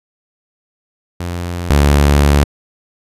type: tone pair in turn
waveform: sawtooth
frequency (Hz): 87.31 / 71.99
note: F2 / D2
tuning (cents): 0 / -34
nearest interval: minor third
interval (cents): 334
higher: first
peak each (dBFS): -16 / -4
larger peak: second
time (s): 1.2-1.7 / 1.7-2.44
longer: second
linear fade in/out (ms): 5
effects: resampled to 32000 Hz